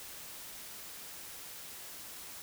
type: silence
effects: white hiss -47 dBFS RMS until 2.42 s